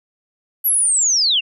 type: linear sweep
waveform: sine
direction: down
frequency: 11840 to 2637 Hz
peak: -13 dBFS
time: 0.64-1.41 s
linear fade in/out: 20 ms
effects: none